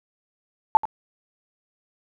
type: tone with echo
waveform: sine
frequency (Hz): 876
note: A5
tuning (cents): -8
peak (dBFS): -9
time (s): 0.75-0.77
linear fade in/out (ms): 0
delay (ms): 84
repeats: 1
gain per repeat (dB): -15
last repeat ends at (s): 0.854
effects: none